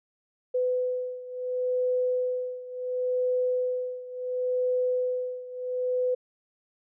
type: beating tone pair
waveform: sine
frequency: 502 / 502.71 Hz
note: B4 / B4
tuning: +28 / +31 cents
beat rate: 0.71 Hz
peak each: -27 / -30 dBFS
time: 0.54-6.15 s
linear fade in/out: 10 ms
effects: none